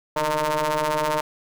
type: ring-modulated tone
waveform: sawtooth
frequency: 151.1 Hz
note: D3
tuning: 50 cents sharp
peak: -14 dBFS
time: 0.16-1.21 s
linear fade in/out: 5 ms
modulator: 763 Hz
effects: none